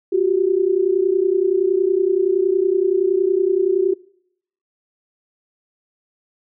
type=tone pair together; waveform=sine; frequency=358.9 / 389.6 Hz; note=F4 / G4; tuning=+47 / -11 cents; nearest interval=minor second; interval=142 cents; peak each=-17 dBFS; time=0.12-3.94 s; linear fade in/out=10 ms; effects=noise-tail reverb RT60 0.7 s tail -23 dB re dry